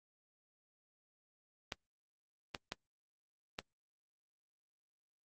clicks, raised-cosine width 0.2 ms, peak -20 dBFS, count 4, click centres 1.722 / 2.548 / 2.721 / 3.589 s, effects Opus 24 kbps

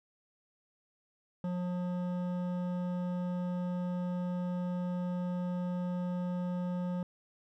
sine tone with hard clipping, 178.9 Hz, F3, 42 cents sharp, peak -34 dBFS, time 1.44-7.03 s, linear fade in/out 2 ms, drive 12 dB, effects none

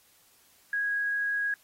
sine tone, 1651 Hz, G#6, 11 cents flat, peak -26 dBFS, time 0.73-1.54 s, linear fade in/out 2 ms, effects white hiss -62 dBFS RMS until 1.63 s + AAC 48 kbps

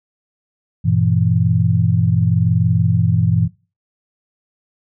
sine chord, E diminished, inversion first, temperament equal with one note detuned, 98 / 118.85 / 164.81 Hz, G2 / Bb2 / E3, 0 / +34 / 0 cents, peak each -17 dBFS, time 0.84-3.48 s, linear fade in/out 20 ms, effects noise-tail reverb RT60 0.3 s tail -17 dB re dry

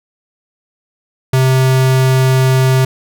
square tone, 130.81 Hz, C3, in tune, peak -9 dBFS, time 1.33-2.85 s, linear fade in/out 5 ms, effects none

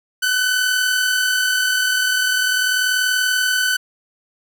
sawtooth tone pair together, 1500 / 1540.4 Hz, F#6 / G6, +23 / -31 cents, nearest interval unison, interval 46 cents, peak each -13 / -21 dBFS, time 0.22-3.77 s, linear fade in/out 10 ms, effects none

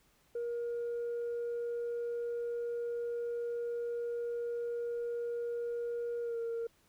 sine tone with pitch glide, 473.4 to 462.6 Hz, A#4 to A#4, +27 to -13 cents, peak -32 dBFS, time 0.35-6.67 s, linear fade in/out 5 ms, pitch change -40 cents, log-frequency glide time 6.22-6.38 s, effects tanh soft clip ceiling -32 dBFS + pink hiss -69 dBFS RMS until 6.88 s

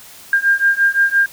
sine beating tone pair, 1600 / 1605.8 Hz, G6 / G6, +35 / +41 cents, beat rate 5.8 Hz, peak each -15 / -14 dBFS, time 0.33-1.26 s, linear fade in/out 2 ms, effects white hiss -40 dBFS RMS until 1.32 s

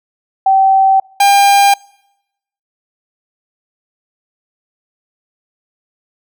sine / 45% pulse tone pair in turn, 772 / 801.1 Hz, G5 / G5, -27 / +37 cents, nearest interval minor second, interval 64 cents, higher second, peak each -6 dBFS, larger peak neither, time 0.46-1 / 1.2-1.74 s, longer neither, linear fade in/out 5 ms, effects noise-tail reverb RT60 0.9 s tail -26 dB re dry

